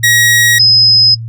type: tone pair in turn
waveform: sawtooth / sine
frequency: 1900 / 5072 Hz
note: A#6 / D#8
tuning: +33 / +32 cents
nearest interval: octave + perfect fourth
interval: 1699 cents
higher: second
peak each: -3 dBFS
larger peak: neither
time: 0.03-0.59 / 0.59-1.15 s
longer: neither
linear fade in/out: 10 ms
effects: noise-tail reverb RT60 0.1 s tail -24 dB re dry + added 114 Hz sine -20 dBFS peak until 1.28 s